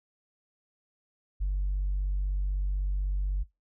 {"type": "tone", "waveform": "sine", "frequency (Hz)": 48.03, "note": "G1", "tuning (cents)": -35, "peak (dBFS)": -24, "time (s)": [1.4, 3.44], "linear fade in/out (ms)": 20, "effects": ["noise-tail reverb RT60 0.2 s tail -22 dB re dry", "tanh soft clip ceiling -23 dBFS"]}